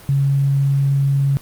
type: tone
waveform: sine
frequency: 138.59 Hz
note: C#3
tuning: in tune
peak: -13 dBFS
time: 0.09-1.37 s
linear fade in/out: 0 ms
effects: pink hiss -42 dBFS RMS until 1.41 s + Opus 32 kbps